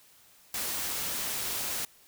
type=noise; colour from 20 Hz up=white; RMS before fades=-33 dBFS; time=0.54-1.85 s; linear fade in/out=2 ms; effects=white hiss -59 dBFS RMS until 2.07 s